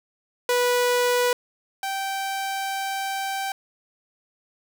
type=tone pair in turn; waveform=sawtooth; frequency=490.7 / 778.9 Hz; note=B4 / G5; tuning=-11 / -11 cents; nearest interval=minor sixth; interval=800 cents; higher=second; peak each=-15 / -22 dBFS; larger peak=first; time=0.49-1.33 / 1.83-3.52 s; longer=second; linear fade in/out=2 ms; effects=none